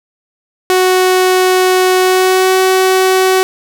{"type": "tone with pitch glide", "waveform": "sawtooth", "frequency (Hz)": [370, 375.8], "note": ["F#4", "F#4"], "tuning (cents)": [0, 27], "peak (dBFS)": -4, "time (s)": [0.7, 3.43], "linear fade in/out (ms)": 0, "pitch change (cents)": 27, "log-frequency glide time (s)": [2, 2.57], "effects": []}